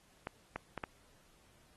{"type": "clicks", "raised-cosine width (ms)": 0.5, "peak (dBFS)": -23, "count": 4, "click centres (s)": [0.271, 0.56, 0.777, 0.838], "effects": ["pink hiss -67 dBFS RMS until 1.76 s", "AAC 32 kbps"]}